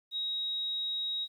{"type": "tone", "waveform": "sine", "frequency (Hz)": 3800, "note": "A#7", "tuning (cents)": 33, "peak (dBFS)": -31, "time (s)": [0.11, 1.28], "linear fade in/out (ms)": 50, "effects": ["11-bit"]}